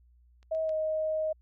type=clicks; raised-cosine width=0.2 ms; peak=-43 / -39 / -35 dBFS; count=3; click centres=0.429 / 0.549 / 0.693 s
type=tone with pitch glide; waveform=sine; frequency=639 to 626.2 Hz; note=D#5 to D#5; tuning=+46 to +11 cents; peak=-27 dBFS; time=0.51-1.33 s; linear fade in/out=10 ms; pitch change=-35 cents; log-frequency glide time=0.63-0.73 s
effects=added 60 Hz sine -58 dBFS peak until 1.41 s

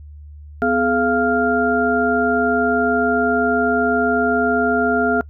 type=tone cluster; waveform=sine; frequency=251 / 423.3 / 691 / 1397 Hz; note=B3 / G#4 / F5 / F6; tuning=+28 / +33 / -19 / 0 cents; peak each=-20 dBFS; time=0.62-5.21 s; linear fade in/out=0 ms; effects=noise-tail reverb RT60 0.1 s tail -24 dB re dry + added 74 Hz sine -35 dBFS peak until 5.29 s

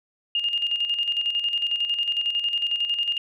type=tone with tremolo; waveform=sine; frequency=2831 Hz; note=F7; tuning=23 cents sharp; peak=-20 dBFS; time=0.35-3.18 s; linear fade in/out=2 ms; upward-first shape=square; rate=11 Hz; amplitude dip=55%; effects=none

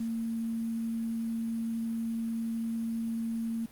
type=tone with quantisation; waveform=sine; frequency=227.8 Hz; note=A#3; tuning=40 cents flat; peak=-30 dBFS; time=0-3.66 s; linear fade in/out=5 ms; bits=9; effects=pink hiss -56 dBFS RMS until 3.71 s + Opus 48 kbps

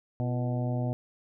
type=harmonic tone with a mistuned harmonic; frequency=123.47 Hz; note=B2; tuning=in tune; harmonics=1 / 2 / 3 / 4 / 5 / 6 / 7; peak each=-28 / -34 / -42 / -42 / -38 / -42 / -49 dBFS; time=0.2-0.93 s; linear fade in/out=0 ms; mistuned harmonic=3; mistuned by=-100 cents; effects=none

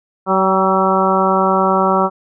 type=harmonic tone with a mistuned harmonic; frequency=189.9 Hz; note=F#3; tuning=45 cents sharp; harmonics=1 / 2 / 3 / 4 / 5 / 6 / 7; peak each=-19 / -19 / -19 / -19 / -19 / -19 / -19 dBFS; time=0.26-2.1 s; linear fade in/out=50 ms; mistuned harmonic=4; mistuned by=+22 cents; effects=none

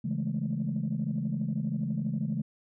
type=chord; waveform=sine; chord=A major seventh; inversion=first; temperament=equal; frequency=138.59 / 164.81 / 207.7 / 220 Hz; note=C#3 / E3 / G#3 / A3; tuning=0 / 0 / 0 / 0 cents; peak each=-33 dBFS; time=0.04-2.42 s; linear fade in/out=10 ms; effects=tanh soft clip ceiling -21 dBFS

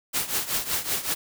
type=noise with tremolo; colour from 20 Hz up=white; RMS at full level=-24 dBFS; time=0.13-1.15 s; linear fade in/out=20 ms; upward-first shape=triangle; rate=5.3 Hz; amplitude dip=85%; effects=none

